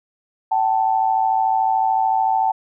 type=tone pair together; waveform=sine; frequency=766.4 / 880 Hz; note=G5 / A5; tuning=-39 / 0 cents; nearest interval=major second; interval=239 cents; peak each=-18 dBFS; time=0.51-2.52 s; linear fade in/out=10 ms; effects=none